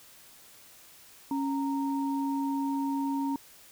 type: tone pair together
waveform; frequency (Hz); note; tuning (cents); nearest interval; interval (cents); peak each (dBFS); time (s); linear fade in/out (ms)
sine; 275.6 / 927; C#4 / A#5; -10 / -10; octave + major sixth; 2100; -28 / -34; 1.31-3.36; 2
effects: white hiss -54 dBFS RMS until 3.71 s